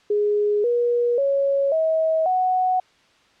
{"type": "tone with pitch steps", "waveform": "sine", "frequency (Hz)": [415.3, 479.8, 554.4, 640.5, 740], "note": ["G#4", "A#4", "C#5", "E5", "F#5"], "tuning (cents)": [0, 50, 0, -50, 0], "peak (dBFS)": -17, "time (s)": [0.1, 2.8], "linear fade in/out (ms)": 5, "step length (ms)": 540, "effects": ["white hiss -57 dBFS RMS until 3.4 s", "low-pass 4000 Hz 12 dB/octave"]}